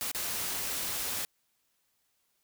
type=noise with dropouts; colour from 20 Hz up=white; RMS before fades=-34 dBFS; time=0.01-1.25 s; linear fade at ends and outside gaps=0 ms; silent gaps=0.115-0.148 s; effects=white hiss -75 dBFS RMS until 2.43 s